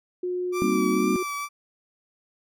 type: tone with pitch glide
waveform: sine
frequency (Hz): 360.6 to 366.9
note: F#4 to F#4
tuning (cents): -45 to -15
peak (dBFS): -25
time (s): 0.23-1.23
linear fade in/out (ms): 5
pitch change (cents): +30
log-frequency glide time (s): 0.59-0.69
type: tone with vibrato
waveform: 30% pulse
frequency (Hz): 1166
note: D6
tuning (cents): -13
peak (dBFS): -26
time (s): 0.52-1.49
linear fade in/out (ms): 50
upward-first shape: triangle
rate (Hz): 2.1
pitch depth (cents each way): 32
type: chord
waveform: sine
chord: C minor seventh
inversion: second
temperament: equal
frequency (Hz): 196 / 233.1 / 261.6 / 311.1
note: G3 / Bb3 / C4 / Eb4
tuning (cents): 0 / 0 / 0 / 0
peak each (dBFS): -27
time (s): 0.62-1.16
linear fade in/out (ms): 0
effects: none